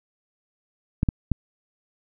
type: clicks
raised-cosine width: 5 ms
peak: -8 dBFS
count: 3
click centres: 1.031 / 1.088 / 1.317 s
effects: none